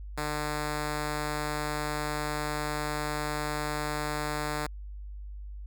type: tone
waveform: 5% pulse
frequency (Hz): 150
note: D3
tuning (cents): +37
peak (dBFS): -19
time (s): 0.17-4.67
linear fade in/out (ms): 10
effects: added 50 Hz sine -38 dBFS peak until 5.66 s